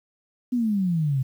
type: exponential sweep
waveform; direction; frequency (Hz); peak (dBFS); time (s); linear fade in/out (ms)
sine; down; 254.1 to 127.4; -20; 0.52-1.23; 10
effects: 9-bit